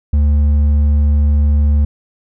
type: tone with hard clipping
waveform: sine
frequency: 73.42 Hz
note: D2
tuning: in tune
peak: -10 dBFS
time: 0.13-1.85 s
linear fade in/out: 5 ms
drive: 4 dB
effects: none